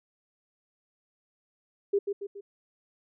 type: tone with echo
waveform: sine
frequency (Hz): 401.5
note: G4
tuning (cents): +41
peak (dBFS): -21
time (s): 1.93-1.99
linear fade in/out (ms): 10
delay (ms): 140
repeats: 3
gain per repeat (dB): -6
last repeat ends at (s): 2.41
effects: none